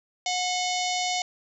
harmonic tone with a mistuned harmonic, 727 Hz, F#5, 31 cents flat, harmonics 1 / 3 / 4 / 5 / 6 / 7 / 8 / 9 / 10, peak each -28 / -33 / -34 / -35 / -36 / -36 / -37 / -38 / -38 dBFS, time 0.26-1.22 s, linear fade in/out 2 ms, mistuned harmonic 4, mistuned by +49 cents, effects none

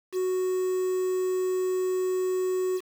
triangle tone with quantisation, 370 Hz, F#4, in tune, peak -22 dBFS, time 0.12-2.81 s, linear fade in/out 50 ms, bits 7, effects none

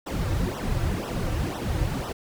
brown noise with flanger, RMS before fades -27 dBFS, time 0.06-2.13 s, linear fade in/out 10 ms, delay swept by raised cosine 0.43 to 4.83 ms, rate 2 Hz, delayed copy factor -0.95, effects none

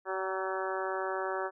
harmonic tone with a mistuned harmonic, 189.9 Hz, F#3, 45 cents sharp, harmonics 2 / 3 / 4 / 5 / 6 / 7 / 8 / 9, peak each -36 / -38 / -39 / -40 / -41 / -41 / -42 / -43 dBFS, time 0.05-1.51 s, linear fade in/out 50 ms, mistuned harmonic 5, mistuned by -23 cents, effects none

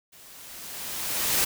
white noise with level ramp, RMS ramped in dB -51 to -22 dBFS, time 0.12-1.45 s, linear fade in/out 10 ms, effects none

